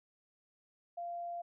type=tone; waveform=sine; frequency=692 Hz; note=F5; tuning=16 cents flat; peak=-38 dBFS; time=0.97-1.42 s; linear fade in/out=10 ms; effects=none